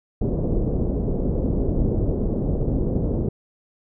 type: low-pass noise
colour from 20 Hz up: pink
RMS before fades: -22 dBFS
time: 0.21-3.29 s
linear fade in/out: 5 ms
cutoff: 490 Hz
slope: 24 dB/octave
effects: none